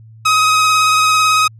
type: tone with vibrato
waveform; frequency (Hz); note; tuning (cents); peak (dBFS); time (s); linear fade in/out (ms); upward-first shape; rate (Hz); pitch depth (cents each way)
sawtooth; 1264; D#6; +27; -6; 0.25-1.48; 10; triangle; 18; 20
effects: added 111 Hz sine -37 dBFS peak until 1.59 s + low-pass 9000 Hz 12 dB/octave